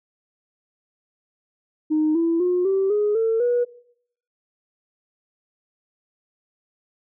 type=tone with pitch steps; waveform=sine; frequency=308.8 / 332.9 / 358.8 / 386.8 / 417 / 449.5 / 484.6 Hz; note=D#4 / E4 / F4 / G4 / G#4 / A4 / B4; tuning=-13 / +17 / +47 / -23 / +7 / +37 / -33 cents; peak=-16 dBFS; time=1.9-3.65 s; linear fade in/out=20 ms; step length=250 ms; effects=noise-tail reverb RT60 0.7 s tail -22 dB re dry + tanh soft clip ceiling -13 dBFS